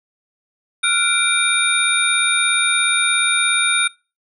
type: tone cluster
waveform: sine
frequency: 1372 / 1449 / 2349 / 3693 / 9540 Hz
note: F6 / F#6 / D7 / A#7 / D9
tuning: -31 / -37 / 0 / -17 / +26 cents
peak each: -24 / -23 / -20 / -19 / -20 dBFS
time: 0.83-3.88 s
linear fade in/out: 10 ms
effects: noise-tail reverb RT60 0.3 s tail -23 dB re dry